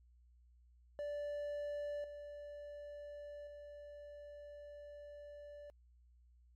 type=tone with level steps; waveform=triangle; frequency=584 Hz; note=D5; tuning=10 cents flat; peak=-37 / -45 / -48 dBFS; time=0.99-5.7 s; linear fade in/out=0 ms; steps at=2.04 / 3.47 s; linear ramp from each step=2 ms; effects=added 60 Hz sine -63 dBFS peak until 6.55 s + MP3 96 kbps